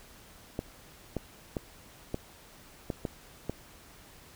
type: clicks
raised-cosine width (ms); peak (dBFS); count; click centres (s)
2; -18; 7; 0.591 / 1.167 / 1.568 / 2.144 / 2.902 / 3.052 / 3.496
effects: pink hiss -54 dBFS RMS until 4.35 s